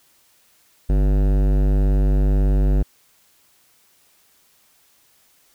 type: tone with hard clipping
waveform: sine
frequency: 49.12 Hz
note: G1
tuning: 4 cents sharp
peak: -16 dBFS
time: 0.89-2.83 s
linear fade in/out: 10 ms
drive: 17 dB
effects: white hiss -58 dBFS RMS until 5.54 s